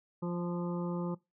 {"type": "harmonic tone with a mistuned harmonic", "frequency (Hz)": 174.61, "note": "F3", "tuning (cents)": 0, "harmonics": [1, 2, 3, 5, 6, 7], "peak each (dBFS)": [-33, -39, -43, -47, -49, -50], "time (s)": [0.22, 1.15], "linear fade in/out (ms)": 10, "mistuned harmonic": 6, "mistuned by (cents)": -22, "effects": ["noise-tail reverb RT60 0.2 s tail -20 dB re dry"]}